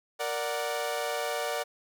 sawtooth chord, Bb augmented, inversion none, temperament equal, 466.2 / 587.3 / 740 Hz, Bb4 / D5 / F#5, 0 / 0 / 0 cents, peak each -31 / -29 / -31 dBFS, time 0.19-1.64 s, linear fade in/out 20 ms, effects none

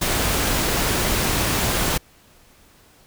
pink noise, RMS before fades -21 dBFS, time 0.01-1.98 s, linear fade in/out 10 ms, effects pink hiss -53 dBFS RMS until 3.06 s

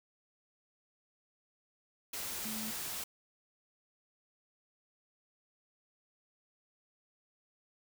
sine tone in noise, 218.4 Hz, A3, 13 cents flat, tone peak -41 dBFS, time 2.45-2.71 s, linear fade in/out 5 ms, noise white, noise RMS -40 dBFS, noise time 2.13-3.04 s, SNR -4 dB, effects none

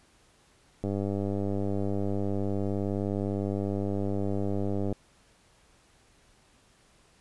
click train, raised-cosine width 2 ms, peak -18 dBFS, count 408, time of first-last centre 0.84-4.926 s, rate 99.6 Hz, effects pink hiss -62 dBFS RMS until 7.2 s + resampled to 24000 Hz

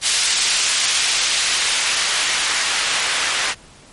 white noise with band-pass filter sweep, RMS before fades -19 dBFS, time 0.01-3.55 s, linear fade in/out 50 ms, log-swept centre 4000 to 1800 Hz, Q 0.71, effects pink hiss -45 dBFS RMS until 3.92 s + MP3 48 kbps

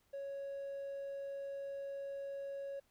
triangle tone, 554.4 Hz, C#5, in tune, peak -38 dBFS, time 0.13-2.8 s, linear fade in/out 10 ms, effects tanh soft clip ceiling -35 dBFS + pink hiss -75 dBFS RMS until 2.9 s

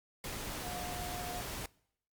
sine tone in noise, 716 Hz, F5, 43 cents sharp, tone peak -43 dBFS, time 0.64-1.41 s, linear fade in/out 2 ms, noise pink, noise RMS -41 dBFS, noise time 0.24-1.66 s, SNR -5 dB, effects noise-tail reverb RT60 0.7 s tail -24 dB re dry + Opus 48 kbps

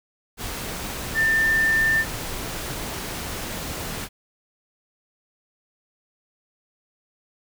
sine tone in noise, 1789 Hz, A6, 28 cents sharp, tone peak -17 dBFS, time 1.14-2.05 s, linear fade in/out 50 ms, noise pink, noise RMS -31 dBFS, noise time 0.37-4.09 s, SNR +11 dB, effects none

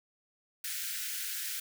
white high-pass noise, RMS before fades -37 dBFS, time 0.64-1.6 s, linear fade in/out 5 ms, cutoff 1400 Hz, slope 96 dB/octave, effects none

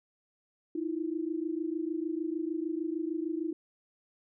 sine tone pair together, 313.7 / 340.3 Hz, D#4 / F4, +14 / -45 cents, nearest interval minor second, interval 141 cents, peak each -33 / -34 dBFS, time 0.75-3.53 s, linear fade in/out 5 ms, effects none

